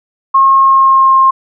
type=tone with pitch glide; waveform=sine; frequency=1079 to 1064.1 Hz; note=C#6 to C6; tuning=-47 to +29 cents; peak=-4 dBFS; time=0.34-1.31 s; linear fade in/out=10 ms; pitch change=-24 cents; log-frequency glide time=0.6-1.17 s; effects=none